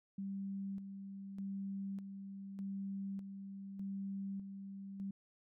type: tone with tremolo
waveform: sine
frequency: 196 Hz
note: G3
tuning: in tune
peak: -39 dBFS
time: 0.18-5.11 s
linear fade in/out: 5 ms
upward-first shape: square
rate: 0.83 Hz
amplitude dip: 50%
effects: none